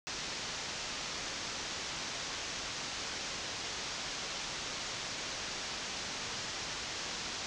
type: low-pass noise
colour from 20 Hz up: white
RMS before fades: -40 dBFS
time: 0.07-7.46 s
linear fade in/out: 0 ms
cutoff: 6600 Hz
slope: 48 dB/octave
effects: none